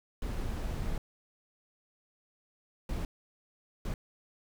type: noise bursts at uneven times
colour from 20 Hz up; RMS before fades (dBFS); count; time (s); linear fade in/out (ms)
brown; -34; 3; 0.22-0.98 / 2.89-3.05 / 3.85-3.94; 2
effects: none